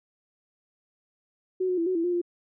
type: tone with pitch steps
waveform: sine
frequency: 371.5 / 364.1 / 334.3 / 370.5 / 332.8 / 354 / 348.7 Hz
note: F#4 / F#4 / E4 / F#4 / E4 / F4 / F4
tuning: +7 / -28 / +24 / +2 / +17 / +23 / -3 cents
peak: -23 dBFS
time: 1.6-2.216 s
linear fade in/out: 10 ms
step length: 88 ms
effects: none